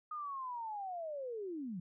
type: linear sweep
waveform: sine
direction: down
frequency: 1244.5 to 164.81 Hz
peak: -39 dBFS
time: 0.11-1.8 s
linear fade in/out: 5 ms
effects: none